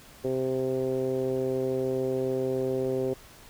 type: tone with low-pass filter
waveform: 10% pulse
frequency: 130.5 Hz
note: C3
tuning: 4 cents flat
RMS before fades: -28 dBFS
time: 0.24-3.14 s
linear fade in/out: 10 ms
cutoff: 450 Hz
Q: 4.6
effects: pink hiss -51 dBFS RMS until 3.49 s